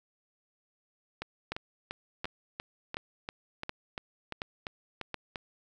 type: two click trains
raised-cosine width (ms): 0.3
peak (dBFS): -20 / -18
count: 13 / 6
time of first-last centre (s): 1.22-5.358 / 1.52-5.143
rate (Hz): 2.9 / 1.38
effects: none